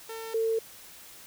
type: tone pair in turn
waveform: sawtooth / sine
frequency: 450 / 450 Hz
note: A4 / A4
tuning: +39 / +39 cents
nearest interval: unison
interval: 0 cents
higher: neither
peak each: -33 / -24 dBFS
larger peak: second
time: 0.09-0.34 / 0.34-0.59 s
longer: neither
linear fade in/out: 5 ms
effects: white hiss -49 dBFS RMS until 1.26 s